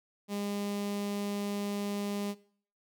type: tone with notch filter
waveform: sawtooth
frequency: 203.1 Hz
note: G#3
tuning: 38 cents flat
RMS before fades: -35 dBFS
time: 0.28-2.35 s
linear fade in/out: 50 ms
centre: 1500 Hz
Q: 1.8
effects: noise-tail reverb RT60 0.5 s tail -18 dB re dry